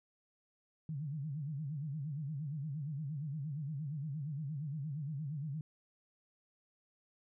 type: tone with vibrato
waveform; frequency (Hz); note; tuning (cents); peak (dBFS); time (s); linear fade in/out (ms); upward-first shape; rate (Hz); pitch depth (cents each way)
sine; 146.83; D3; 0; -37; 0.89-5.61; 2; sine; 8.6; 160
effects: none